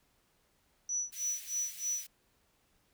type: tone with tremolo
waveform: sine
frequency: 5920 Hz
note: F#8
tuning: in tune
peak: -30 dBFS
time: 0.89-2.04 s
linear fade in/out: 2 ms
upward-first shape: sine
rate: 3.2 Hz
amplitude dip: 100%
type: high-pass noise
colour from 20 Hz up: white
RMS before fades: -48 dBFS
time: 1.12-2.07 s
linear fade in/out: 10 ms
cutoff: 2000 Hz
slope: 24 dB/octave
effects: pink hiss -72 dBFS RMS until 2.93 s